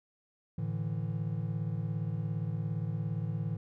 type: chord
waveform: triangle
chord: A suspended fourth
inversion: none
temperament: equal with one note detuned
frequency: 110 / 147.51 / 164.81 Hz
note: A2 / D3 / E3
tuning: 0 / +8 / 0 cents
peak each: -33 / -35 / -34 dBFS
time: 0.58-3.57 s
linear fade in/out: 5 ms
effects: none